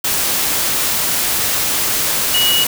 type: tone in noise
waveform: sine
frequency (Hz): 2914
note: F#7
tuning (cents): -27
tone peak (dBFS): -13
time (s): 2.34-2.64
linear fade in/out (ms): 5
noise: white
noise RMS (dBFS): -17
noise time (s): 0.04-2.67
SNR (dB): +1
effects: none